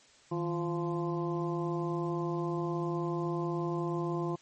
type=harmonic tone with a mistuned harmonic; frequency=172.9 Hz; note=F3; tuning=17 cents flat; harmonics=1 / 2 / 3 / 4 / 5 / 6; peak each=-34 / -33 / -44 / -42 / -45 / -40 dBFS; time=0.31-4.36 s; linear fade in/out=10 ms; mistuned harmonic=1; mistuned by=-140 cents; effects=white hiss -60 dBFS RMS until 4.41 s + MP3 32 kbps